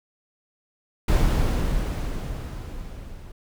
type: noise with level ramp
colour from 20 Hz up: brown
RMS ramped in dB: -17 to -41 dBFS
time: 1.08-3.32 s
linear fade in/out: 5 ms
effects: none